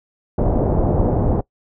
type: low-pass noise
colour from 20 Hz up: pink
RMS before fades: -17 dBFS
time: 0.38-1.41 s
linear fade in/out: 5 ms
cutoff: 730 Hz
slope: 24 dB/octave
effects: noise-tail reverb RT60 0.1 s tail -21 dB re dry